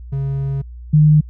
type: tone pair in turn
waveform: triangle / sine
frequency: 137.2 / 151.86 Hz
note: C#3 / D#3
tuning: -17 / -42 cents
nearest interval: major second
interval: 175 cents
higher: second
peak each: -16 / -7 dBFS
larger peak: second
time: 0.12-0.62 / 0.93-1.21 s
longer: first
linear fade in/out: 10 ms
effects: added 60 Hz sine -31 dBFS peak until 1.29 s